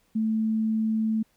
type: tone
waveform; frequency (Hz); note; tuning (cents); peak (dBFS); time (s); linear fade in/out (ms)
sine; 220; A3; 0; -22; 0.15-1.23; 10
effects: pink hiss -67 dBFS RMS until 1.36 s